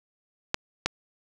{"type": "clicks", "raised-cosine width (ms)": 0.2, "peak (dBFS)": -6, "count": 2, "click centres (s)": [0.544, 0.86], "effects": []}